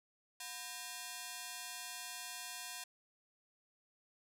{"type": "ring-modulated tone", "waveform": "5% pulse", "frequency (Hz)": 860, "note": "A5", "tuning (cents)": -40, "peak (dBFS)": -29, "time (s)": [0.4, 2.84], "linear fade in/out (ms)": 5, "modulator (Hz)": 140, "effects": []}